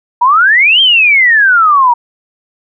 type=exponential two-way sweep; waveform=sine; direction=up then down; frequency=932.3 to 3219 to 932.3 Hz; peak=-4 dBFS; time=0.21-1.94 s; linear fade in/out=10 ms; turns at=0.81 s; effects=none